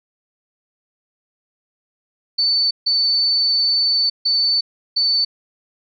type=tone bursts at uneven times; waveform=sine; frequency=4511 Hz; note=C#8; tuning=29 cents sharp; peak=-14 dBFS; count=4; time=2.38-2.71 / 2.86-4.1 / 4.25-4.61 / 4.96-5.25 s; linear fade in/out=10 ms; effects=none